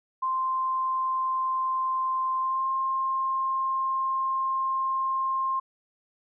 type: tone with pitch glide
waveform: sine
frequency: 1045 to 1060.2 Hz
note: C6 to C6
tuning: -2 to +23 cents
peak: -24 dBFS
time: 0.22-5.6 s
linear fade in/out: 10 ms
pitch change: +25 cents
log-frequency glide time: 2.39-2.68 s
effects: none